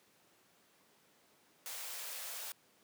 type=high-pass noise; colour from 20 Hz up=white; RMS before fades=-44 dBFS; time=1.66-2.52 s; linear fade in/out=0 ms; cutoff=450 Hz; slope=96 dB/octave; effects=pink hiss -68 dBFS RMS until 2.83 s + high-pass 200 Hz 12 dB/octave